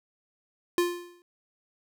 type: tone with exponential decay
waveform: square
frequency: 350 Hz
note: F4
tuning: 4 cents sharp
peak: -20 dBFS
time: 0.78-1.22 s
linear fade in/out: 1 ms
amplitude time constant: 95 ms
effects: none